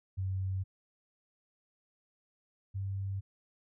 sine tone pair in turn, 94.9 / 97.51 Hz, F#2 / G2, +44 / -9 cents, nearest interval unison, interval 47 cents, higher second, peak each -31 / -33 dBFS, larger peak first, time 0.17-0.64 / 2.74-3.21 s, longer neither, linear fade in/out 20 ms, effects none

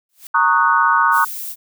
blue noise with exponential growth, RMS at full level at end -32 dBFS, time 0.09-0.27 s, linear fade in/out 2 ms, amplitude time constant 37 ms
sine chord, D# minor seventh, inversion second, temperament equal with one note detuned, 923.2 / 1108.7 / 1244.5 / 1480 Hz, A#5 / C#6 / D#6 / F#6, -17 / 0 / 0 / 0 cents, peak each -17 dBFS, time 0.34-1.25 s, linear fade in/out 10 ms
violet noise, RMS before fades -28 dBFS, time 1.11-1.56 s, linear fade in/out 50 ms
effects none

